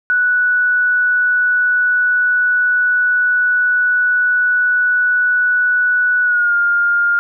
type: tone with pitch glide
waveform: sine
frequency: 1477 to 1409.5 Hz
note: F#6 to F6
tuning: -3 to +16 cents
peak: -11 dBFS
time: 0.1-7.19 s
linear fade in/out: 0 ms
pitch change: -81 cents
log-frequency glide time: 6.23-6.55 s
effects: none